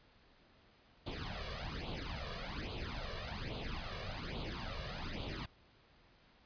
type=noise with flanger; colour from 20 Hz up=pink; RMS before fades=-42 dBFS; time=1.06-5.46 s; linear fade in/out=10 ms; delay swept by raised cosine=0.27 to 1.77 ms; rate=1.2 Hz; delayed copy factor=+0.8; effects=pink hiss -66 dBFS RMS until 6.45 s + resampled to 11025 Hz